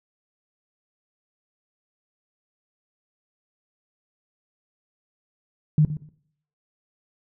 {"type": "tone with echo", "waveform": "sine", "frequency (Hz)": 151.9, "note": "D#3", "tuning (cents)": -41, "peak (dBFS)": -13, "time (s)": [5.78, 5.85], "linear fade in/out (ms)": 2, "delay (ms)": 120, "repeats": 2, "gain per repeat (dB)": -14, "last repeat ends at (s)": 6.09, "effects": ["noise-tail reverb RT60 0.6 s tail -17 dB re dry"]}